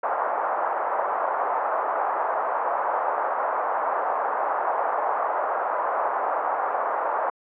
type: band-pass noise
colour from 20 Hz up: pink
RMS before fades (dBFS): -25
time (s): 0.03-7.3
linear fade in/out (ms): 5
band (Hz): 640 to 1200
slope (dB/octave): 24
effects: low-pass 2000 Hz 12 dB/octave